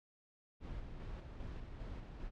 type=noise with tremolo; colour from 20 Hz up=brown; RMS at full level=-45 dBFS; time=0.6-2.31 s; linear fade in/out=50 ms; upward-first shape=square; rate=2.5 Hz; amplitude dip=35%; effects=low-pass 4000 Hz 12 dB/octave